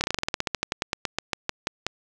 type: slowing click train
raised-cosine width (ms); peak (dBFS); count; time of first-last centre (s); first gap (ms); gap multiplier
0.2; -7; 22; 0.01-1.866; 29; 1.1
effects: none